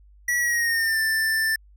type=tone with pitch glide; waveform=square; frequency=1935 to 1774.4 Hz; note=B6 to A6; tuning=-36 to +14 cents; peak=-21 dBFS; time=0.28-1.56 s; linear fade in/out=5 ms; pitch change=-150 cents; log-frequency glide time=0.39-0.99 s; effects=added 50 Hz sine -49 dBFS peak until 1.76 s